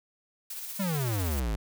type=noise with tremolo; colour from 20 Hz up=blue; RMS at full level=-37 dBFS; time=0.5-1.4 s; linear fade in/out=5 ms; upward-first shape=sine; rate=16 Hz; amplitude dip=35%
type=exponential sweep; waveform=square; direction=down; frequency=205.1 to 49 Hz; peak=-28 dBFS; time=0.79-1.56 s; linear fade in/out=10 ms
effects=none